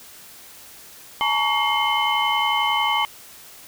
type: tone cluster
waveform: sine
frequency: 853 / 924 / 1127 / 2129 / 3037 Hz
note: G#5 / A#5 / C#6 / C7 / F#7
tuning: +46 / -16 / +28 / +30 / +44 cents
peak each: -24 dBFS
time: 1.21-3.05 s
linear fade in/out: 0 ms
effects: tanh soft clip ceiling -9 dBFS + white hiss -44 dBFS RMS until 3.67 s